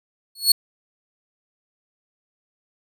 sawtooth tone with exponential growth, 4364 Hz, C#8, 28 cents flat, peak -5 dBFS, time 0.35-0.52 s, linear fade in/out 5 ms, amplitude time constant 35 ms, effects none

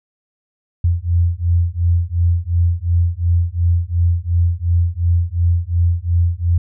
sine beating tone pair, 84.8 / 87.6 Hz, E2 / F2, +50 / +6 cents, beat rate 2.8 Hz, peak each -16 dBFS, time 0.84-6.58 s, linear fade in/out 5 ms, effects none

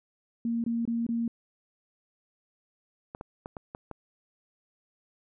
sine tone bursts, 232.4 Hz, A#3, 5 cents flat, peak -26 dBFS, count 4, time 0.45-1.279 s, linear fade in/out 2 ms, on 190 ms, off 23 ms
clicks, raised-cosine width 1 ms, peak -24 dBFS, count 6, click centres 3.149 / 3.211 / 3.459 / 3.568 / 3.749 / 3.913 s
effects none

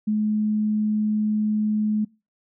sine tone, 213 Hz, G#3, 44 cents sharp, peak -19 dBFS, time 0.07-2.05 s, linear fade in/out 10 ms, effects noise-tail reverb RT60 0.3 s tail -25 dB re dry

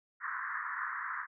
white band-pass noise, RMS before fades -38 dBFS, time 0.2-1.27 s, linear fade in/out 50 ms, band 1000 to 1900 Hz, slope 96 dB/octave, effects none

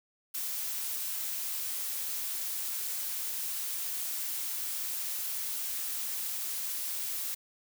blue noise, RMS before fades -35 dBFS, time 0.34-7.35 s, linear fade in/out 10 ms, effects none

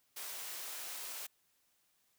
white high-pass noise, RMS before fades -44 dBFS, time 0.16-1.27 s, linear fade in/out 10 ms, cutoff 450 Hz, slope 12 dB/octave, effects white hiss -75 dBFS RMS until 2.18 s

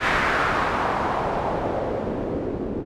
white noise with low-pass filter sweep, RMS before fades -24 dBFS, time 0-2.85 s, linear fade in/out 50 ms, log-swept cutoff 1800 to 330 Hz, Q 1.7, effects none

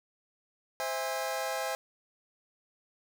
sawtooth chord, C augmented, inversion none, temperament just, 523.3 / 654.1 / 817.6 Hz, C5 / E5 / G#5, 0 / -14 / -27 cents, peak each -32 dBFS, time 0.8-1.75 s, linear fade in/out 0 ms, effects none

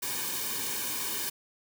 white noise with comb filter, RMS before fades -33 dBFS, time 0.02-1.3 s, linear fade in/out 10 ms, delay 1.5 ms, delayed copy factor -0.8, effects none

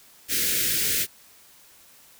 white band-stop noise, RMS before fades -24 dBFS, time 0.28-1.07 s, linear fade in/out 50 ms, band 510 to 1500 Hz, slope 48 dB/octave, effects white hiss -53 dBFS RMS until 2.19 s

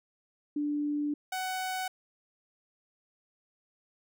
sine / sawtooth tone pair in turn, 293.7 / 747.4 Hz, D4 / F#5, 0 / +17 cents, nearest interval octave + major third, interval 1617 cents, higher second, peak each -28 dBFS, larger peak neither, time 0.56-1.14 / 1.32-1.88 s, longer first, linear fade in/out 5 ms, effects none

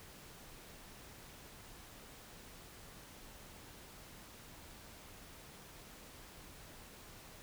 silence, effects pink hiss -55 dBFS RMS until 7.42 s

